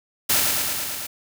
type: noise with echo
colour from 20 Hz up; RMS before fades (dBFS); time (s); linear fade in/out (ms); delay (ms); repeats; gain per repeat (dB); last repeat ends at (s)
white; -19; 0.29-0.41; 10; 110; 6; -2; 1.07
effects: none